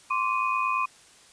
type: tone cluster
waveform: sine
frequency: 1045 / 1154 / 2490 Hz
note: C6 / D6 / D#7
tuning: -2 / -31 / +1 cents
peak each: -26 / -28 / -30 dBFS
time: 0.1-0.86 s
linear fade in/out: 10 ms
effects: white hiss -54 dBFS RMS until 1.32 s + resampled to 22050 Hz